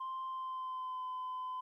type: tone with pitch glide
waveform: sine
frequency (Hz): 1046.5 to 1018.5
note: C6 to C6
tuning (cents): 0 to -47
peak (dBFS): -36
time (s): 0-1.61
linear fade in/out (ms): 10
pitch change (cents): -47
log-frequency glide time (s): 0.27-1.04
effects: tanh soft clip ceiling -36 dBFS + 13-bit